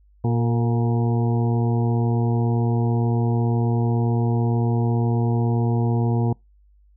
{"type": "harmonic tone with a mistuned harmonic", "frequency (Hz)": 118, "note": "A#2", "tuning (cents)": 22, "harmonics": [1, 2, 3, 4, 6, 7, 8], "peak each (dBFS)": [-19, -25, -29, -31, -35, -36, -37], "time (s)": [0.24, 6.33], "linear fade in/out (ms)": 5, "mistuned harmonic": 4, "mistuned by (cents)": -32, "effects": ["noise-tail reverb RT60 0.2 s tail -26 dB re dry", "added 50 Hz sine -52 dBFS peak until 6.96 s"]}